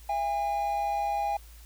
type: tone pair together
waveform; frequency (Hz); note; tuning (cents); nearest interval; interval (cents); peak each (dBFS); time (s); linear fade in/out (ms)
triangle; 673 / 812.5; E5 / G#5; +36 / -38; minor third; 326; -32 / -25; 0.09-1.37; 5
effects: added 56 Hz sine -47 dBFS peak until 1.65 s + white hiss -56 dBFS RMS until 1.65 s